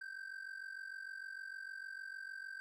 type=ring-modulated tone; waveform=triangle; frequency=1565 Hz; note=G6; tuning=3 cents flat; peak=-40 dBFS; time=0.01-2.6 s; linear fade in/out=0 ms; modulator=23.3 Hz; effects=none